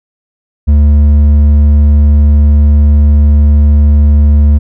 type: tone with hard clipping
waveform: sine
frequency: 73.42 Hz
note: D2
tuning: in tune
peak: -4 dBFS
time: 0.67-4.59 s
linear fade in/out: 20 ms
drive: 5 dB
effects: none